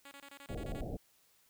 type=tone bursts; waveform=5% pulse; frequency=280 Hz; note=C#4; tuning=18 cents sharp; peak=-39 dBFS; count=9; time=0.05-0.81 s; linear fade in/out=2 ms; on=64 ms; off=23 ms
type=low-pass noise; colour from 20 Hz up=pink; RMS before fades=-40 dBFS; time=0.49-0.97 s; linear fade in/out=10 ms; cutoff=750 Hz; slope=96 dB/octave
effects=white hiss -69 dBFS RMS until 1.49 s